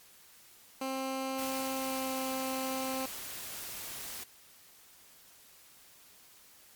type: tone with pitch glide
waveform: 15% pulse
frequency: 265.1 to 263 Hz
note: C4 to C4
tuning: +23 to +9 cents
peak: -27 dBFS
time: 0.81-3.06 s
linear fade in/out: 5 ms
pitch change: -14 cents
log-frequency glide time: 1.75-2.09 s
type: noise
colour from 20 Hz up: white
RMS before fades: -42 dBFS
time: 1.38-4.24 s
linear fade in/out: 10 ms
effects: white hiss -58 dBFS RMS until 6.75 s + MP3 96 kbps